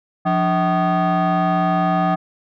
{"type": "tone with frequency modulation", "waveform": "sine", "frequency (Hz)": 293.7, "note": "D4", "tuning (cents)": 0, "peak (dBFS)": -12, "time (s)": [0.25, 2.16], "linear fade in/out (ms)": 20, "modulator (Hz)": 469, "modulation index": 1.9, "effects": ["tanh soft clip ceiling -14 dBFS"]}